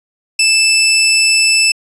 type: tone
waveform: 20% pulse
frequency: 2637 Hz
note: E7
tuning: in tune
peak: -4 dBFS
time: 0.39-1.72 s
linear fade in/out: 5 ms
effects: resampled to 24000 Hz